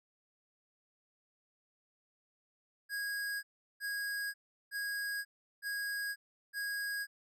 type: tone bursts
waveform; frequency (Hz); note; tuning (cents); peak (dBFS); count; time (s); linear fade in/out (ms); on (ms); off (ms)
square; 1645; G#6; -17; -36; 5; 2.89-7.07; 50; 540; 370
effects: none